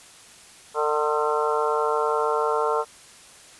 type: harmonic tone with a mistuned harmonic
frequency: 150.5 Hz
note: D3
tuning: 43 cents sharp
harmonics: 3 / 4 / 5 / 6 / 7 / 8 / 9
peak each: -24 / -29 / -31 / -29 / -28 / -33 / -29 dBFS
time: 0.74-2.85 s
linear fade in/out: 50 ms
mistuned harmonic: 8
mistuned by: +67 cents
effects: white hiss -48 dBFS RMS until 3.59 s + resampled to 24000 Hz